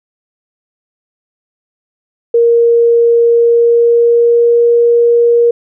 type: tone with pitch glide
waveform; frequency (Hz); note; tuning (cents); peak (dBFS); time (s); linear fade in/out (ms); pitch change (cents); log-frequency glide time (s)
sine; 468.1 to 471.9; A#4 to A#4; +7 to +21; -5; 2.34-5.51; 5; +14; 3.28-4.63
effects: none